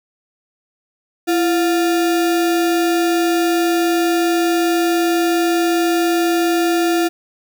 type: tone with sample-and-hold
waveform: sine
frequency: 337.3 Hz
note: E4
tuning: 40 cents sharp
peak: -13 dBFS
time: 1.27-7.09 s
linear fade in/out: 20 ms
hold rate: 1050 Hz
effects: none